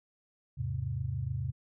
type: chord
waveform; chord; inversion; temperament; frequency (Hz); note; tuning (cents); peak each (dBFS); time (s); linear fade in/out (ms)
sine; E augmented; none; equal with one note detuned; 81.04 / 103.83 / 130.81; E2 / G#2 / B#2; -29 / 0 / 0; -38 / -36 / -34; 0.57-1.52; 20
effects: none